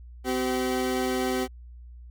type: tone pair together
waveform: 30% pulse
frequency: 256.3 / 382.4 Hz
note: C4 / G4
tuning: -36 / -43 cents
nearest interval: perfect fifth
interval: 693 cents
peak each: -25 dBFS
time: 0.24-1.48 s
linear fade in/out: 50 ms
effects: added 60 Hz sine -42 dBFS peak until 2.1 s